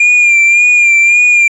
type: tone with vibrato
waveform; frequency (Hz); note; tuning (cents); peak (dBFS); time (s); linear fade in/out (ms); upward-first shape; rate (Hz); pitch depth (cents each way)
triangle; 2400; D7; +37; -3; 0-1.48; 5; sine; 1.8; 40
effects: resampled to 22050 Hz + 7-bit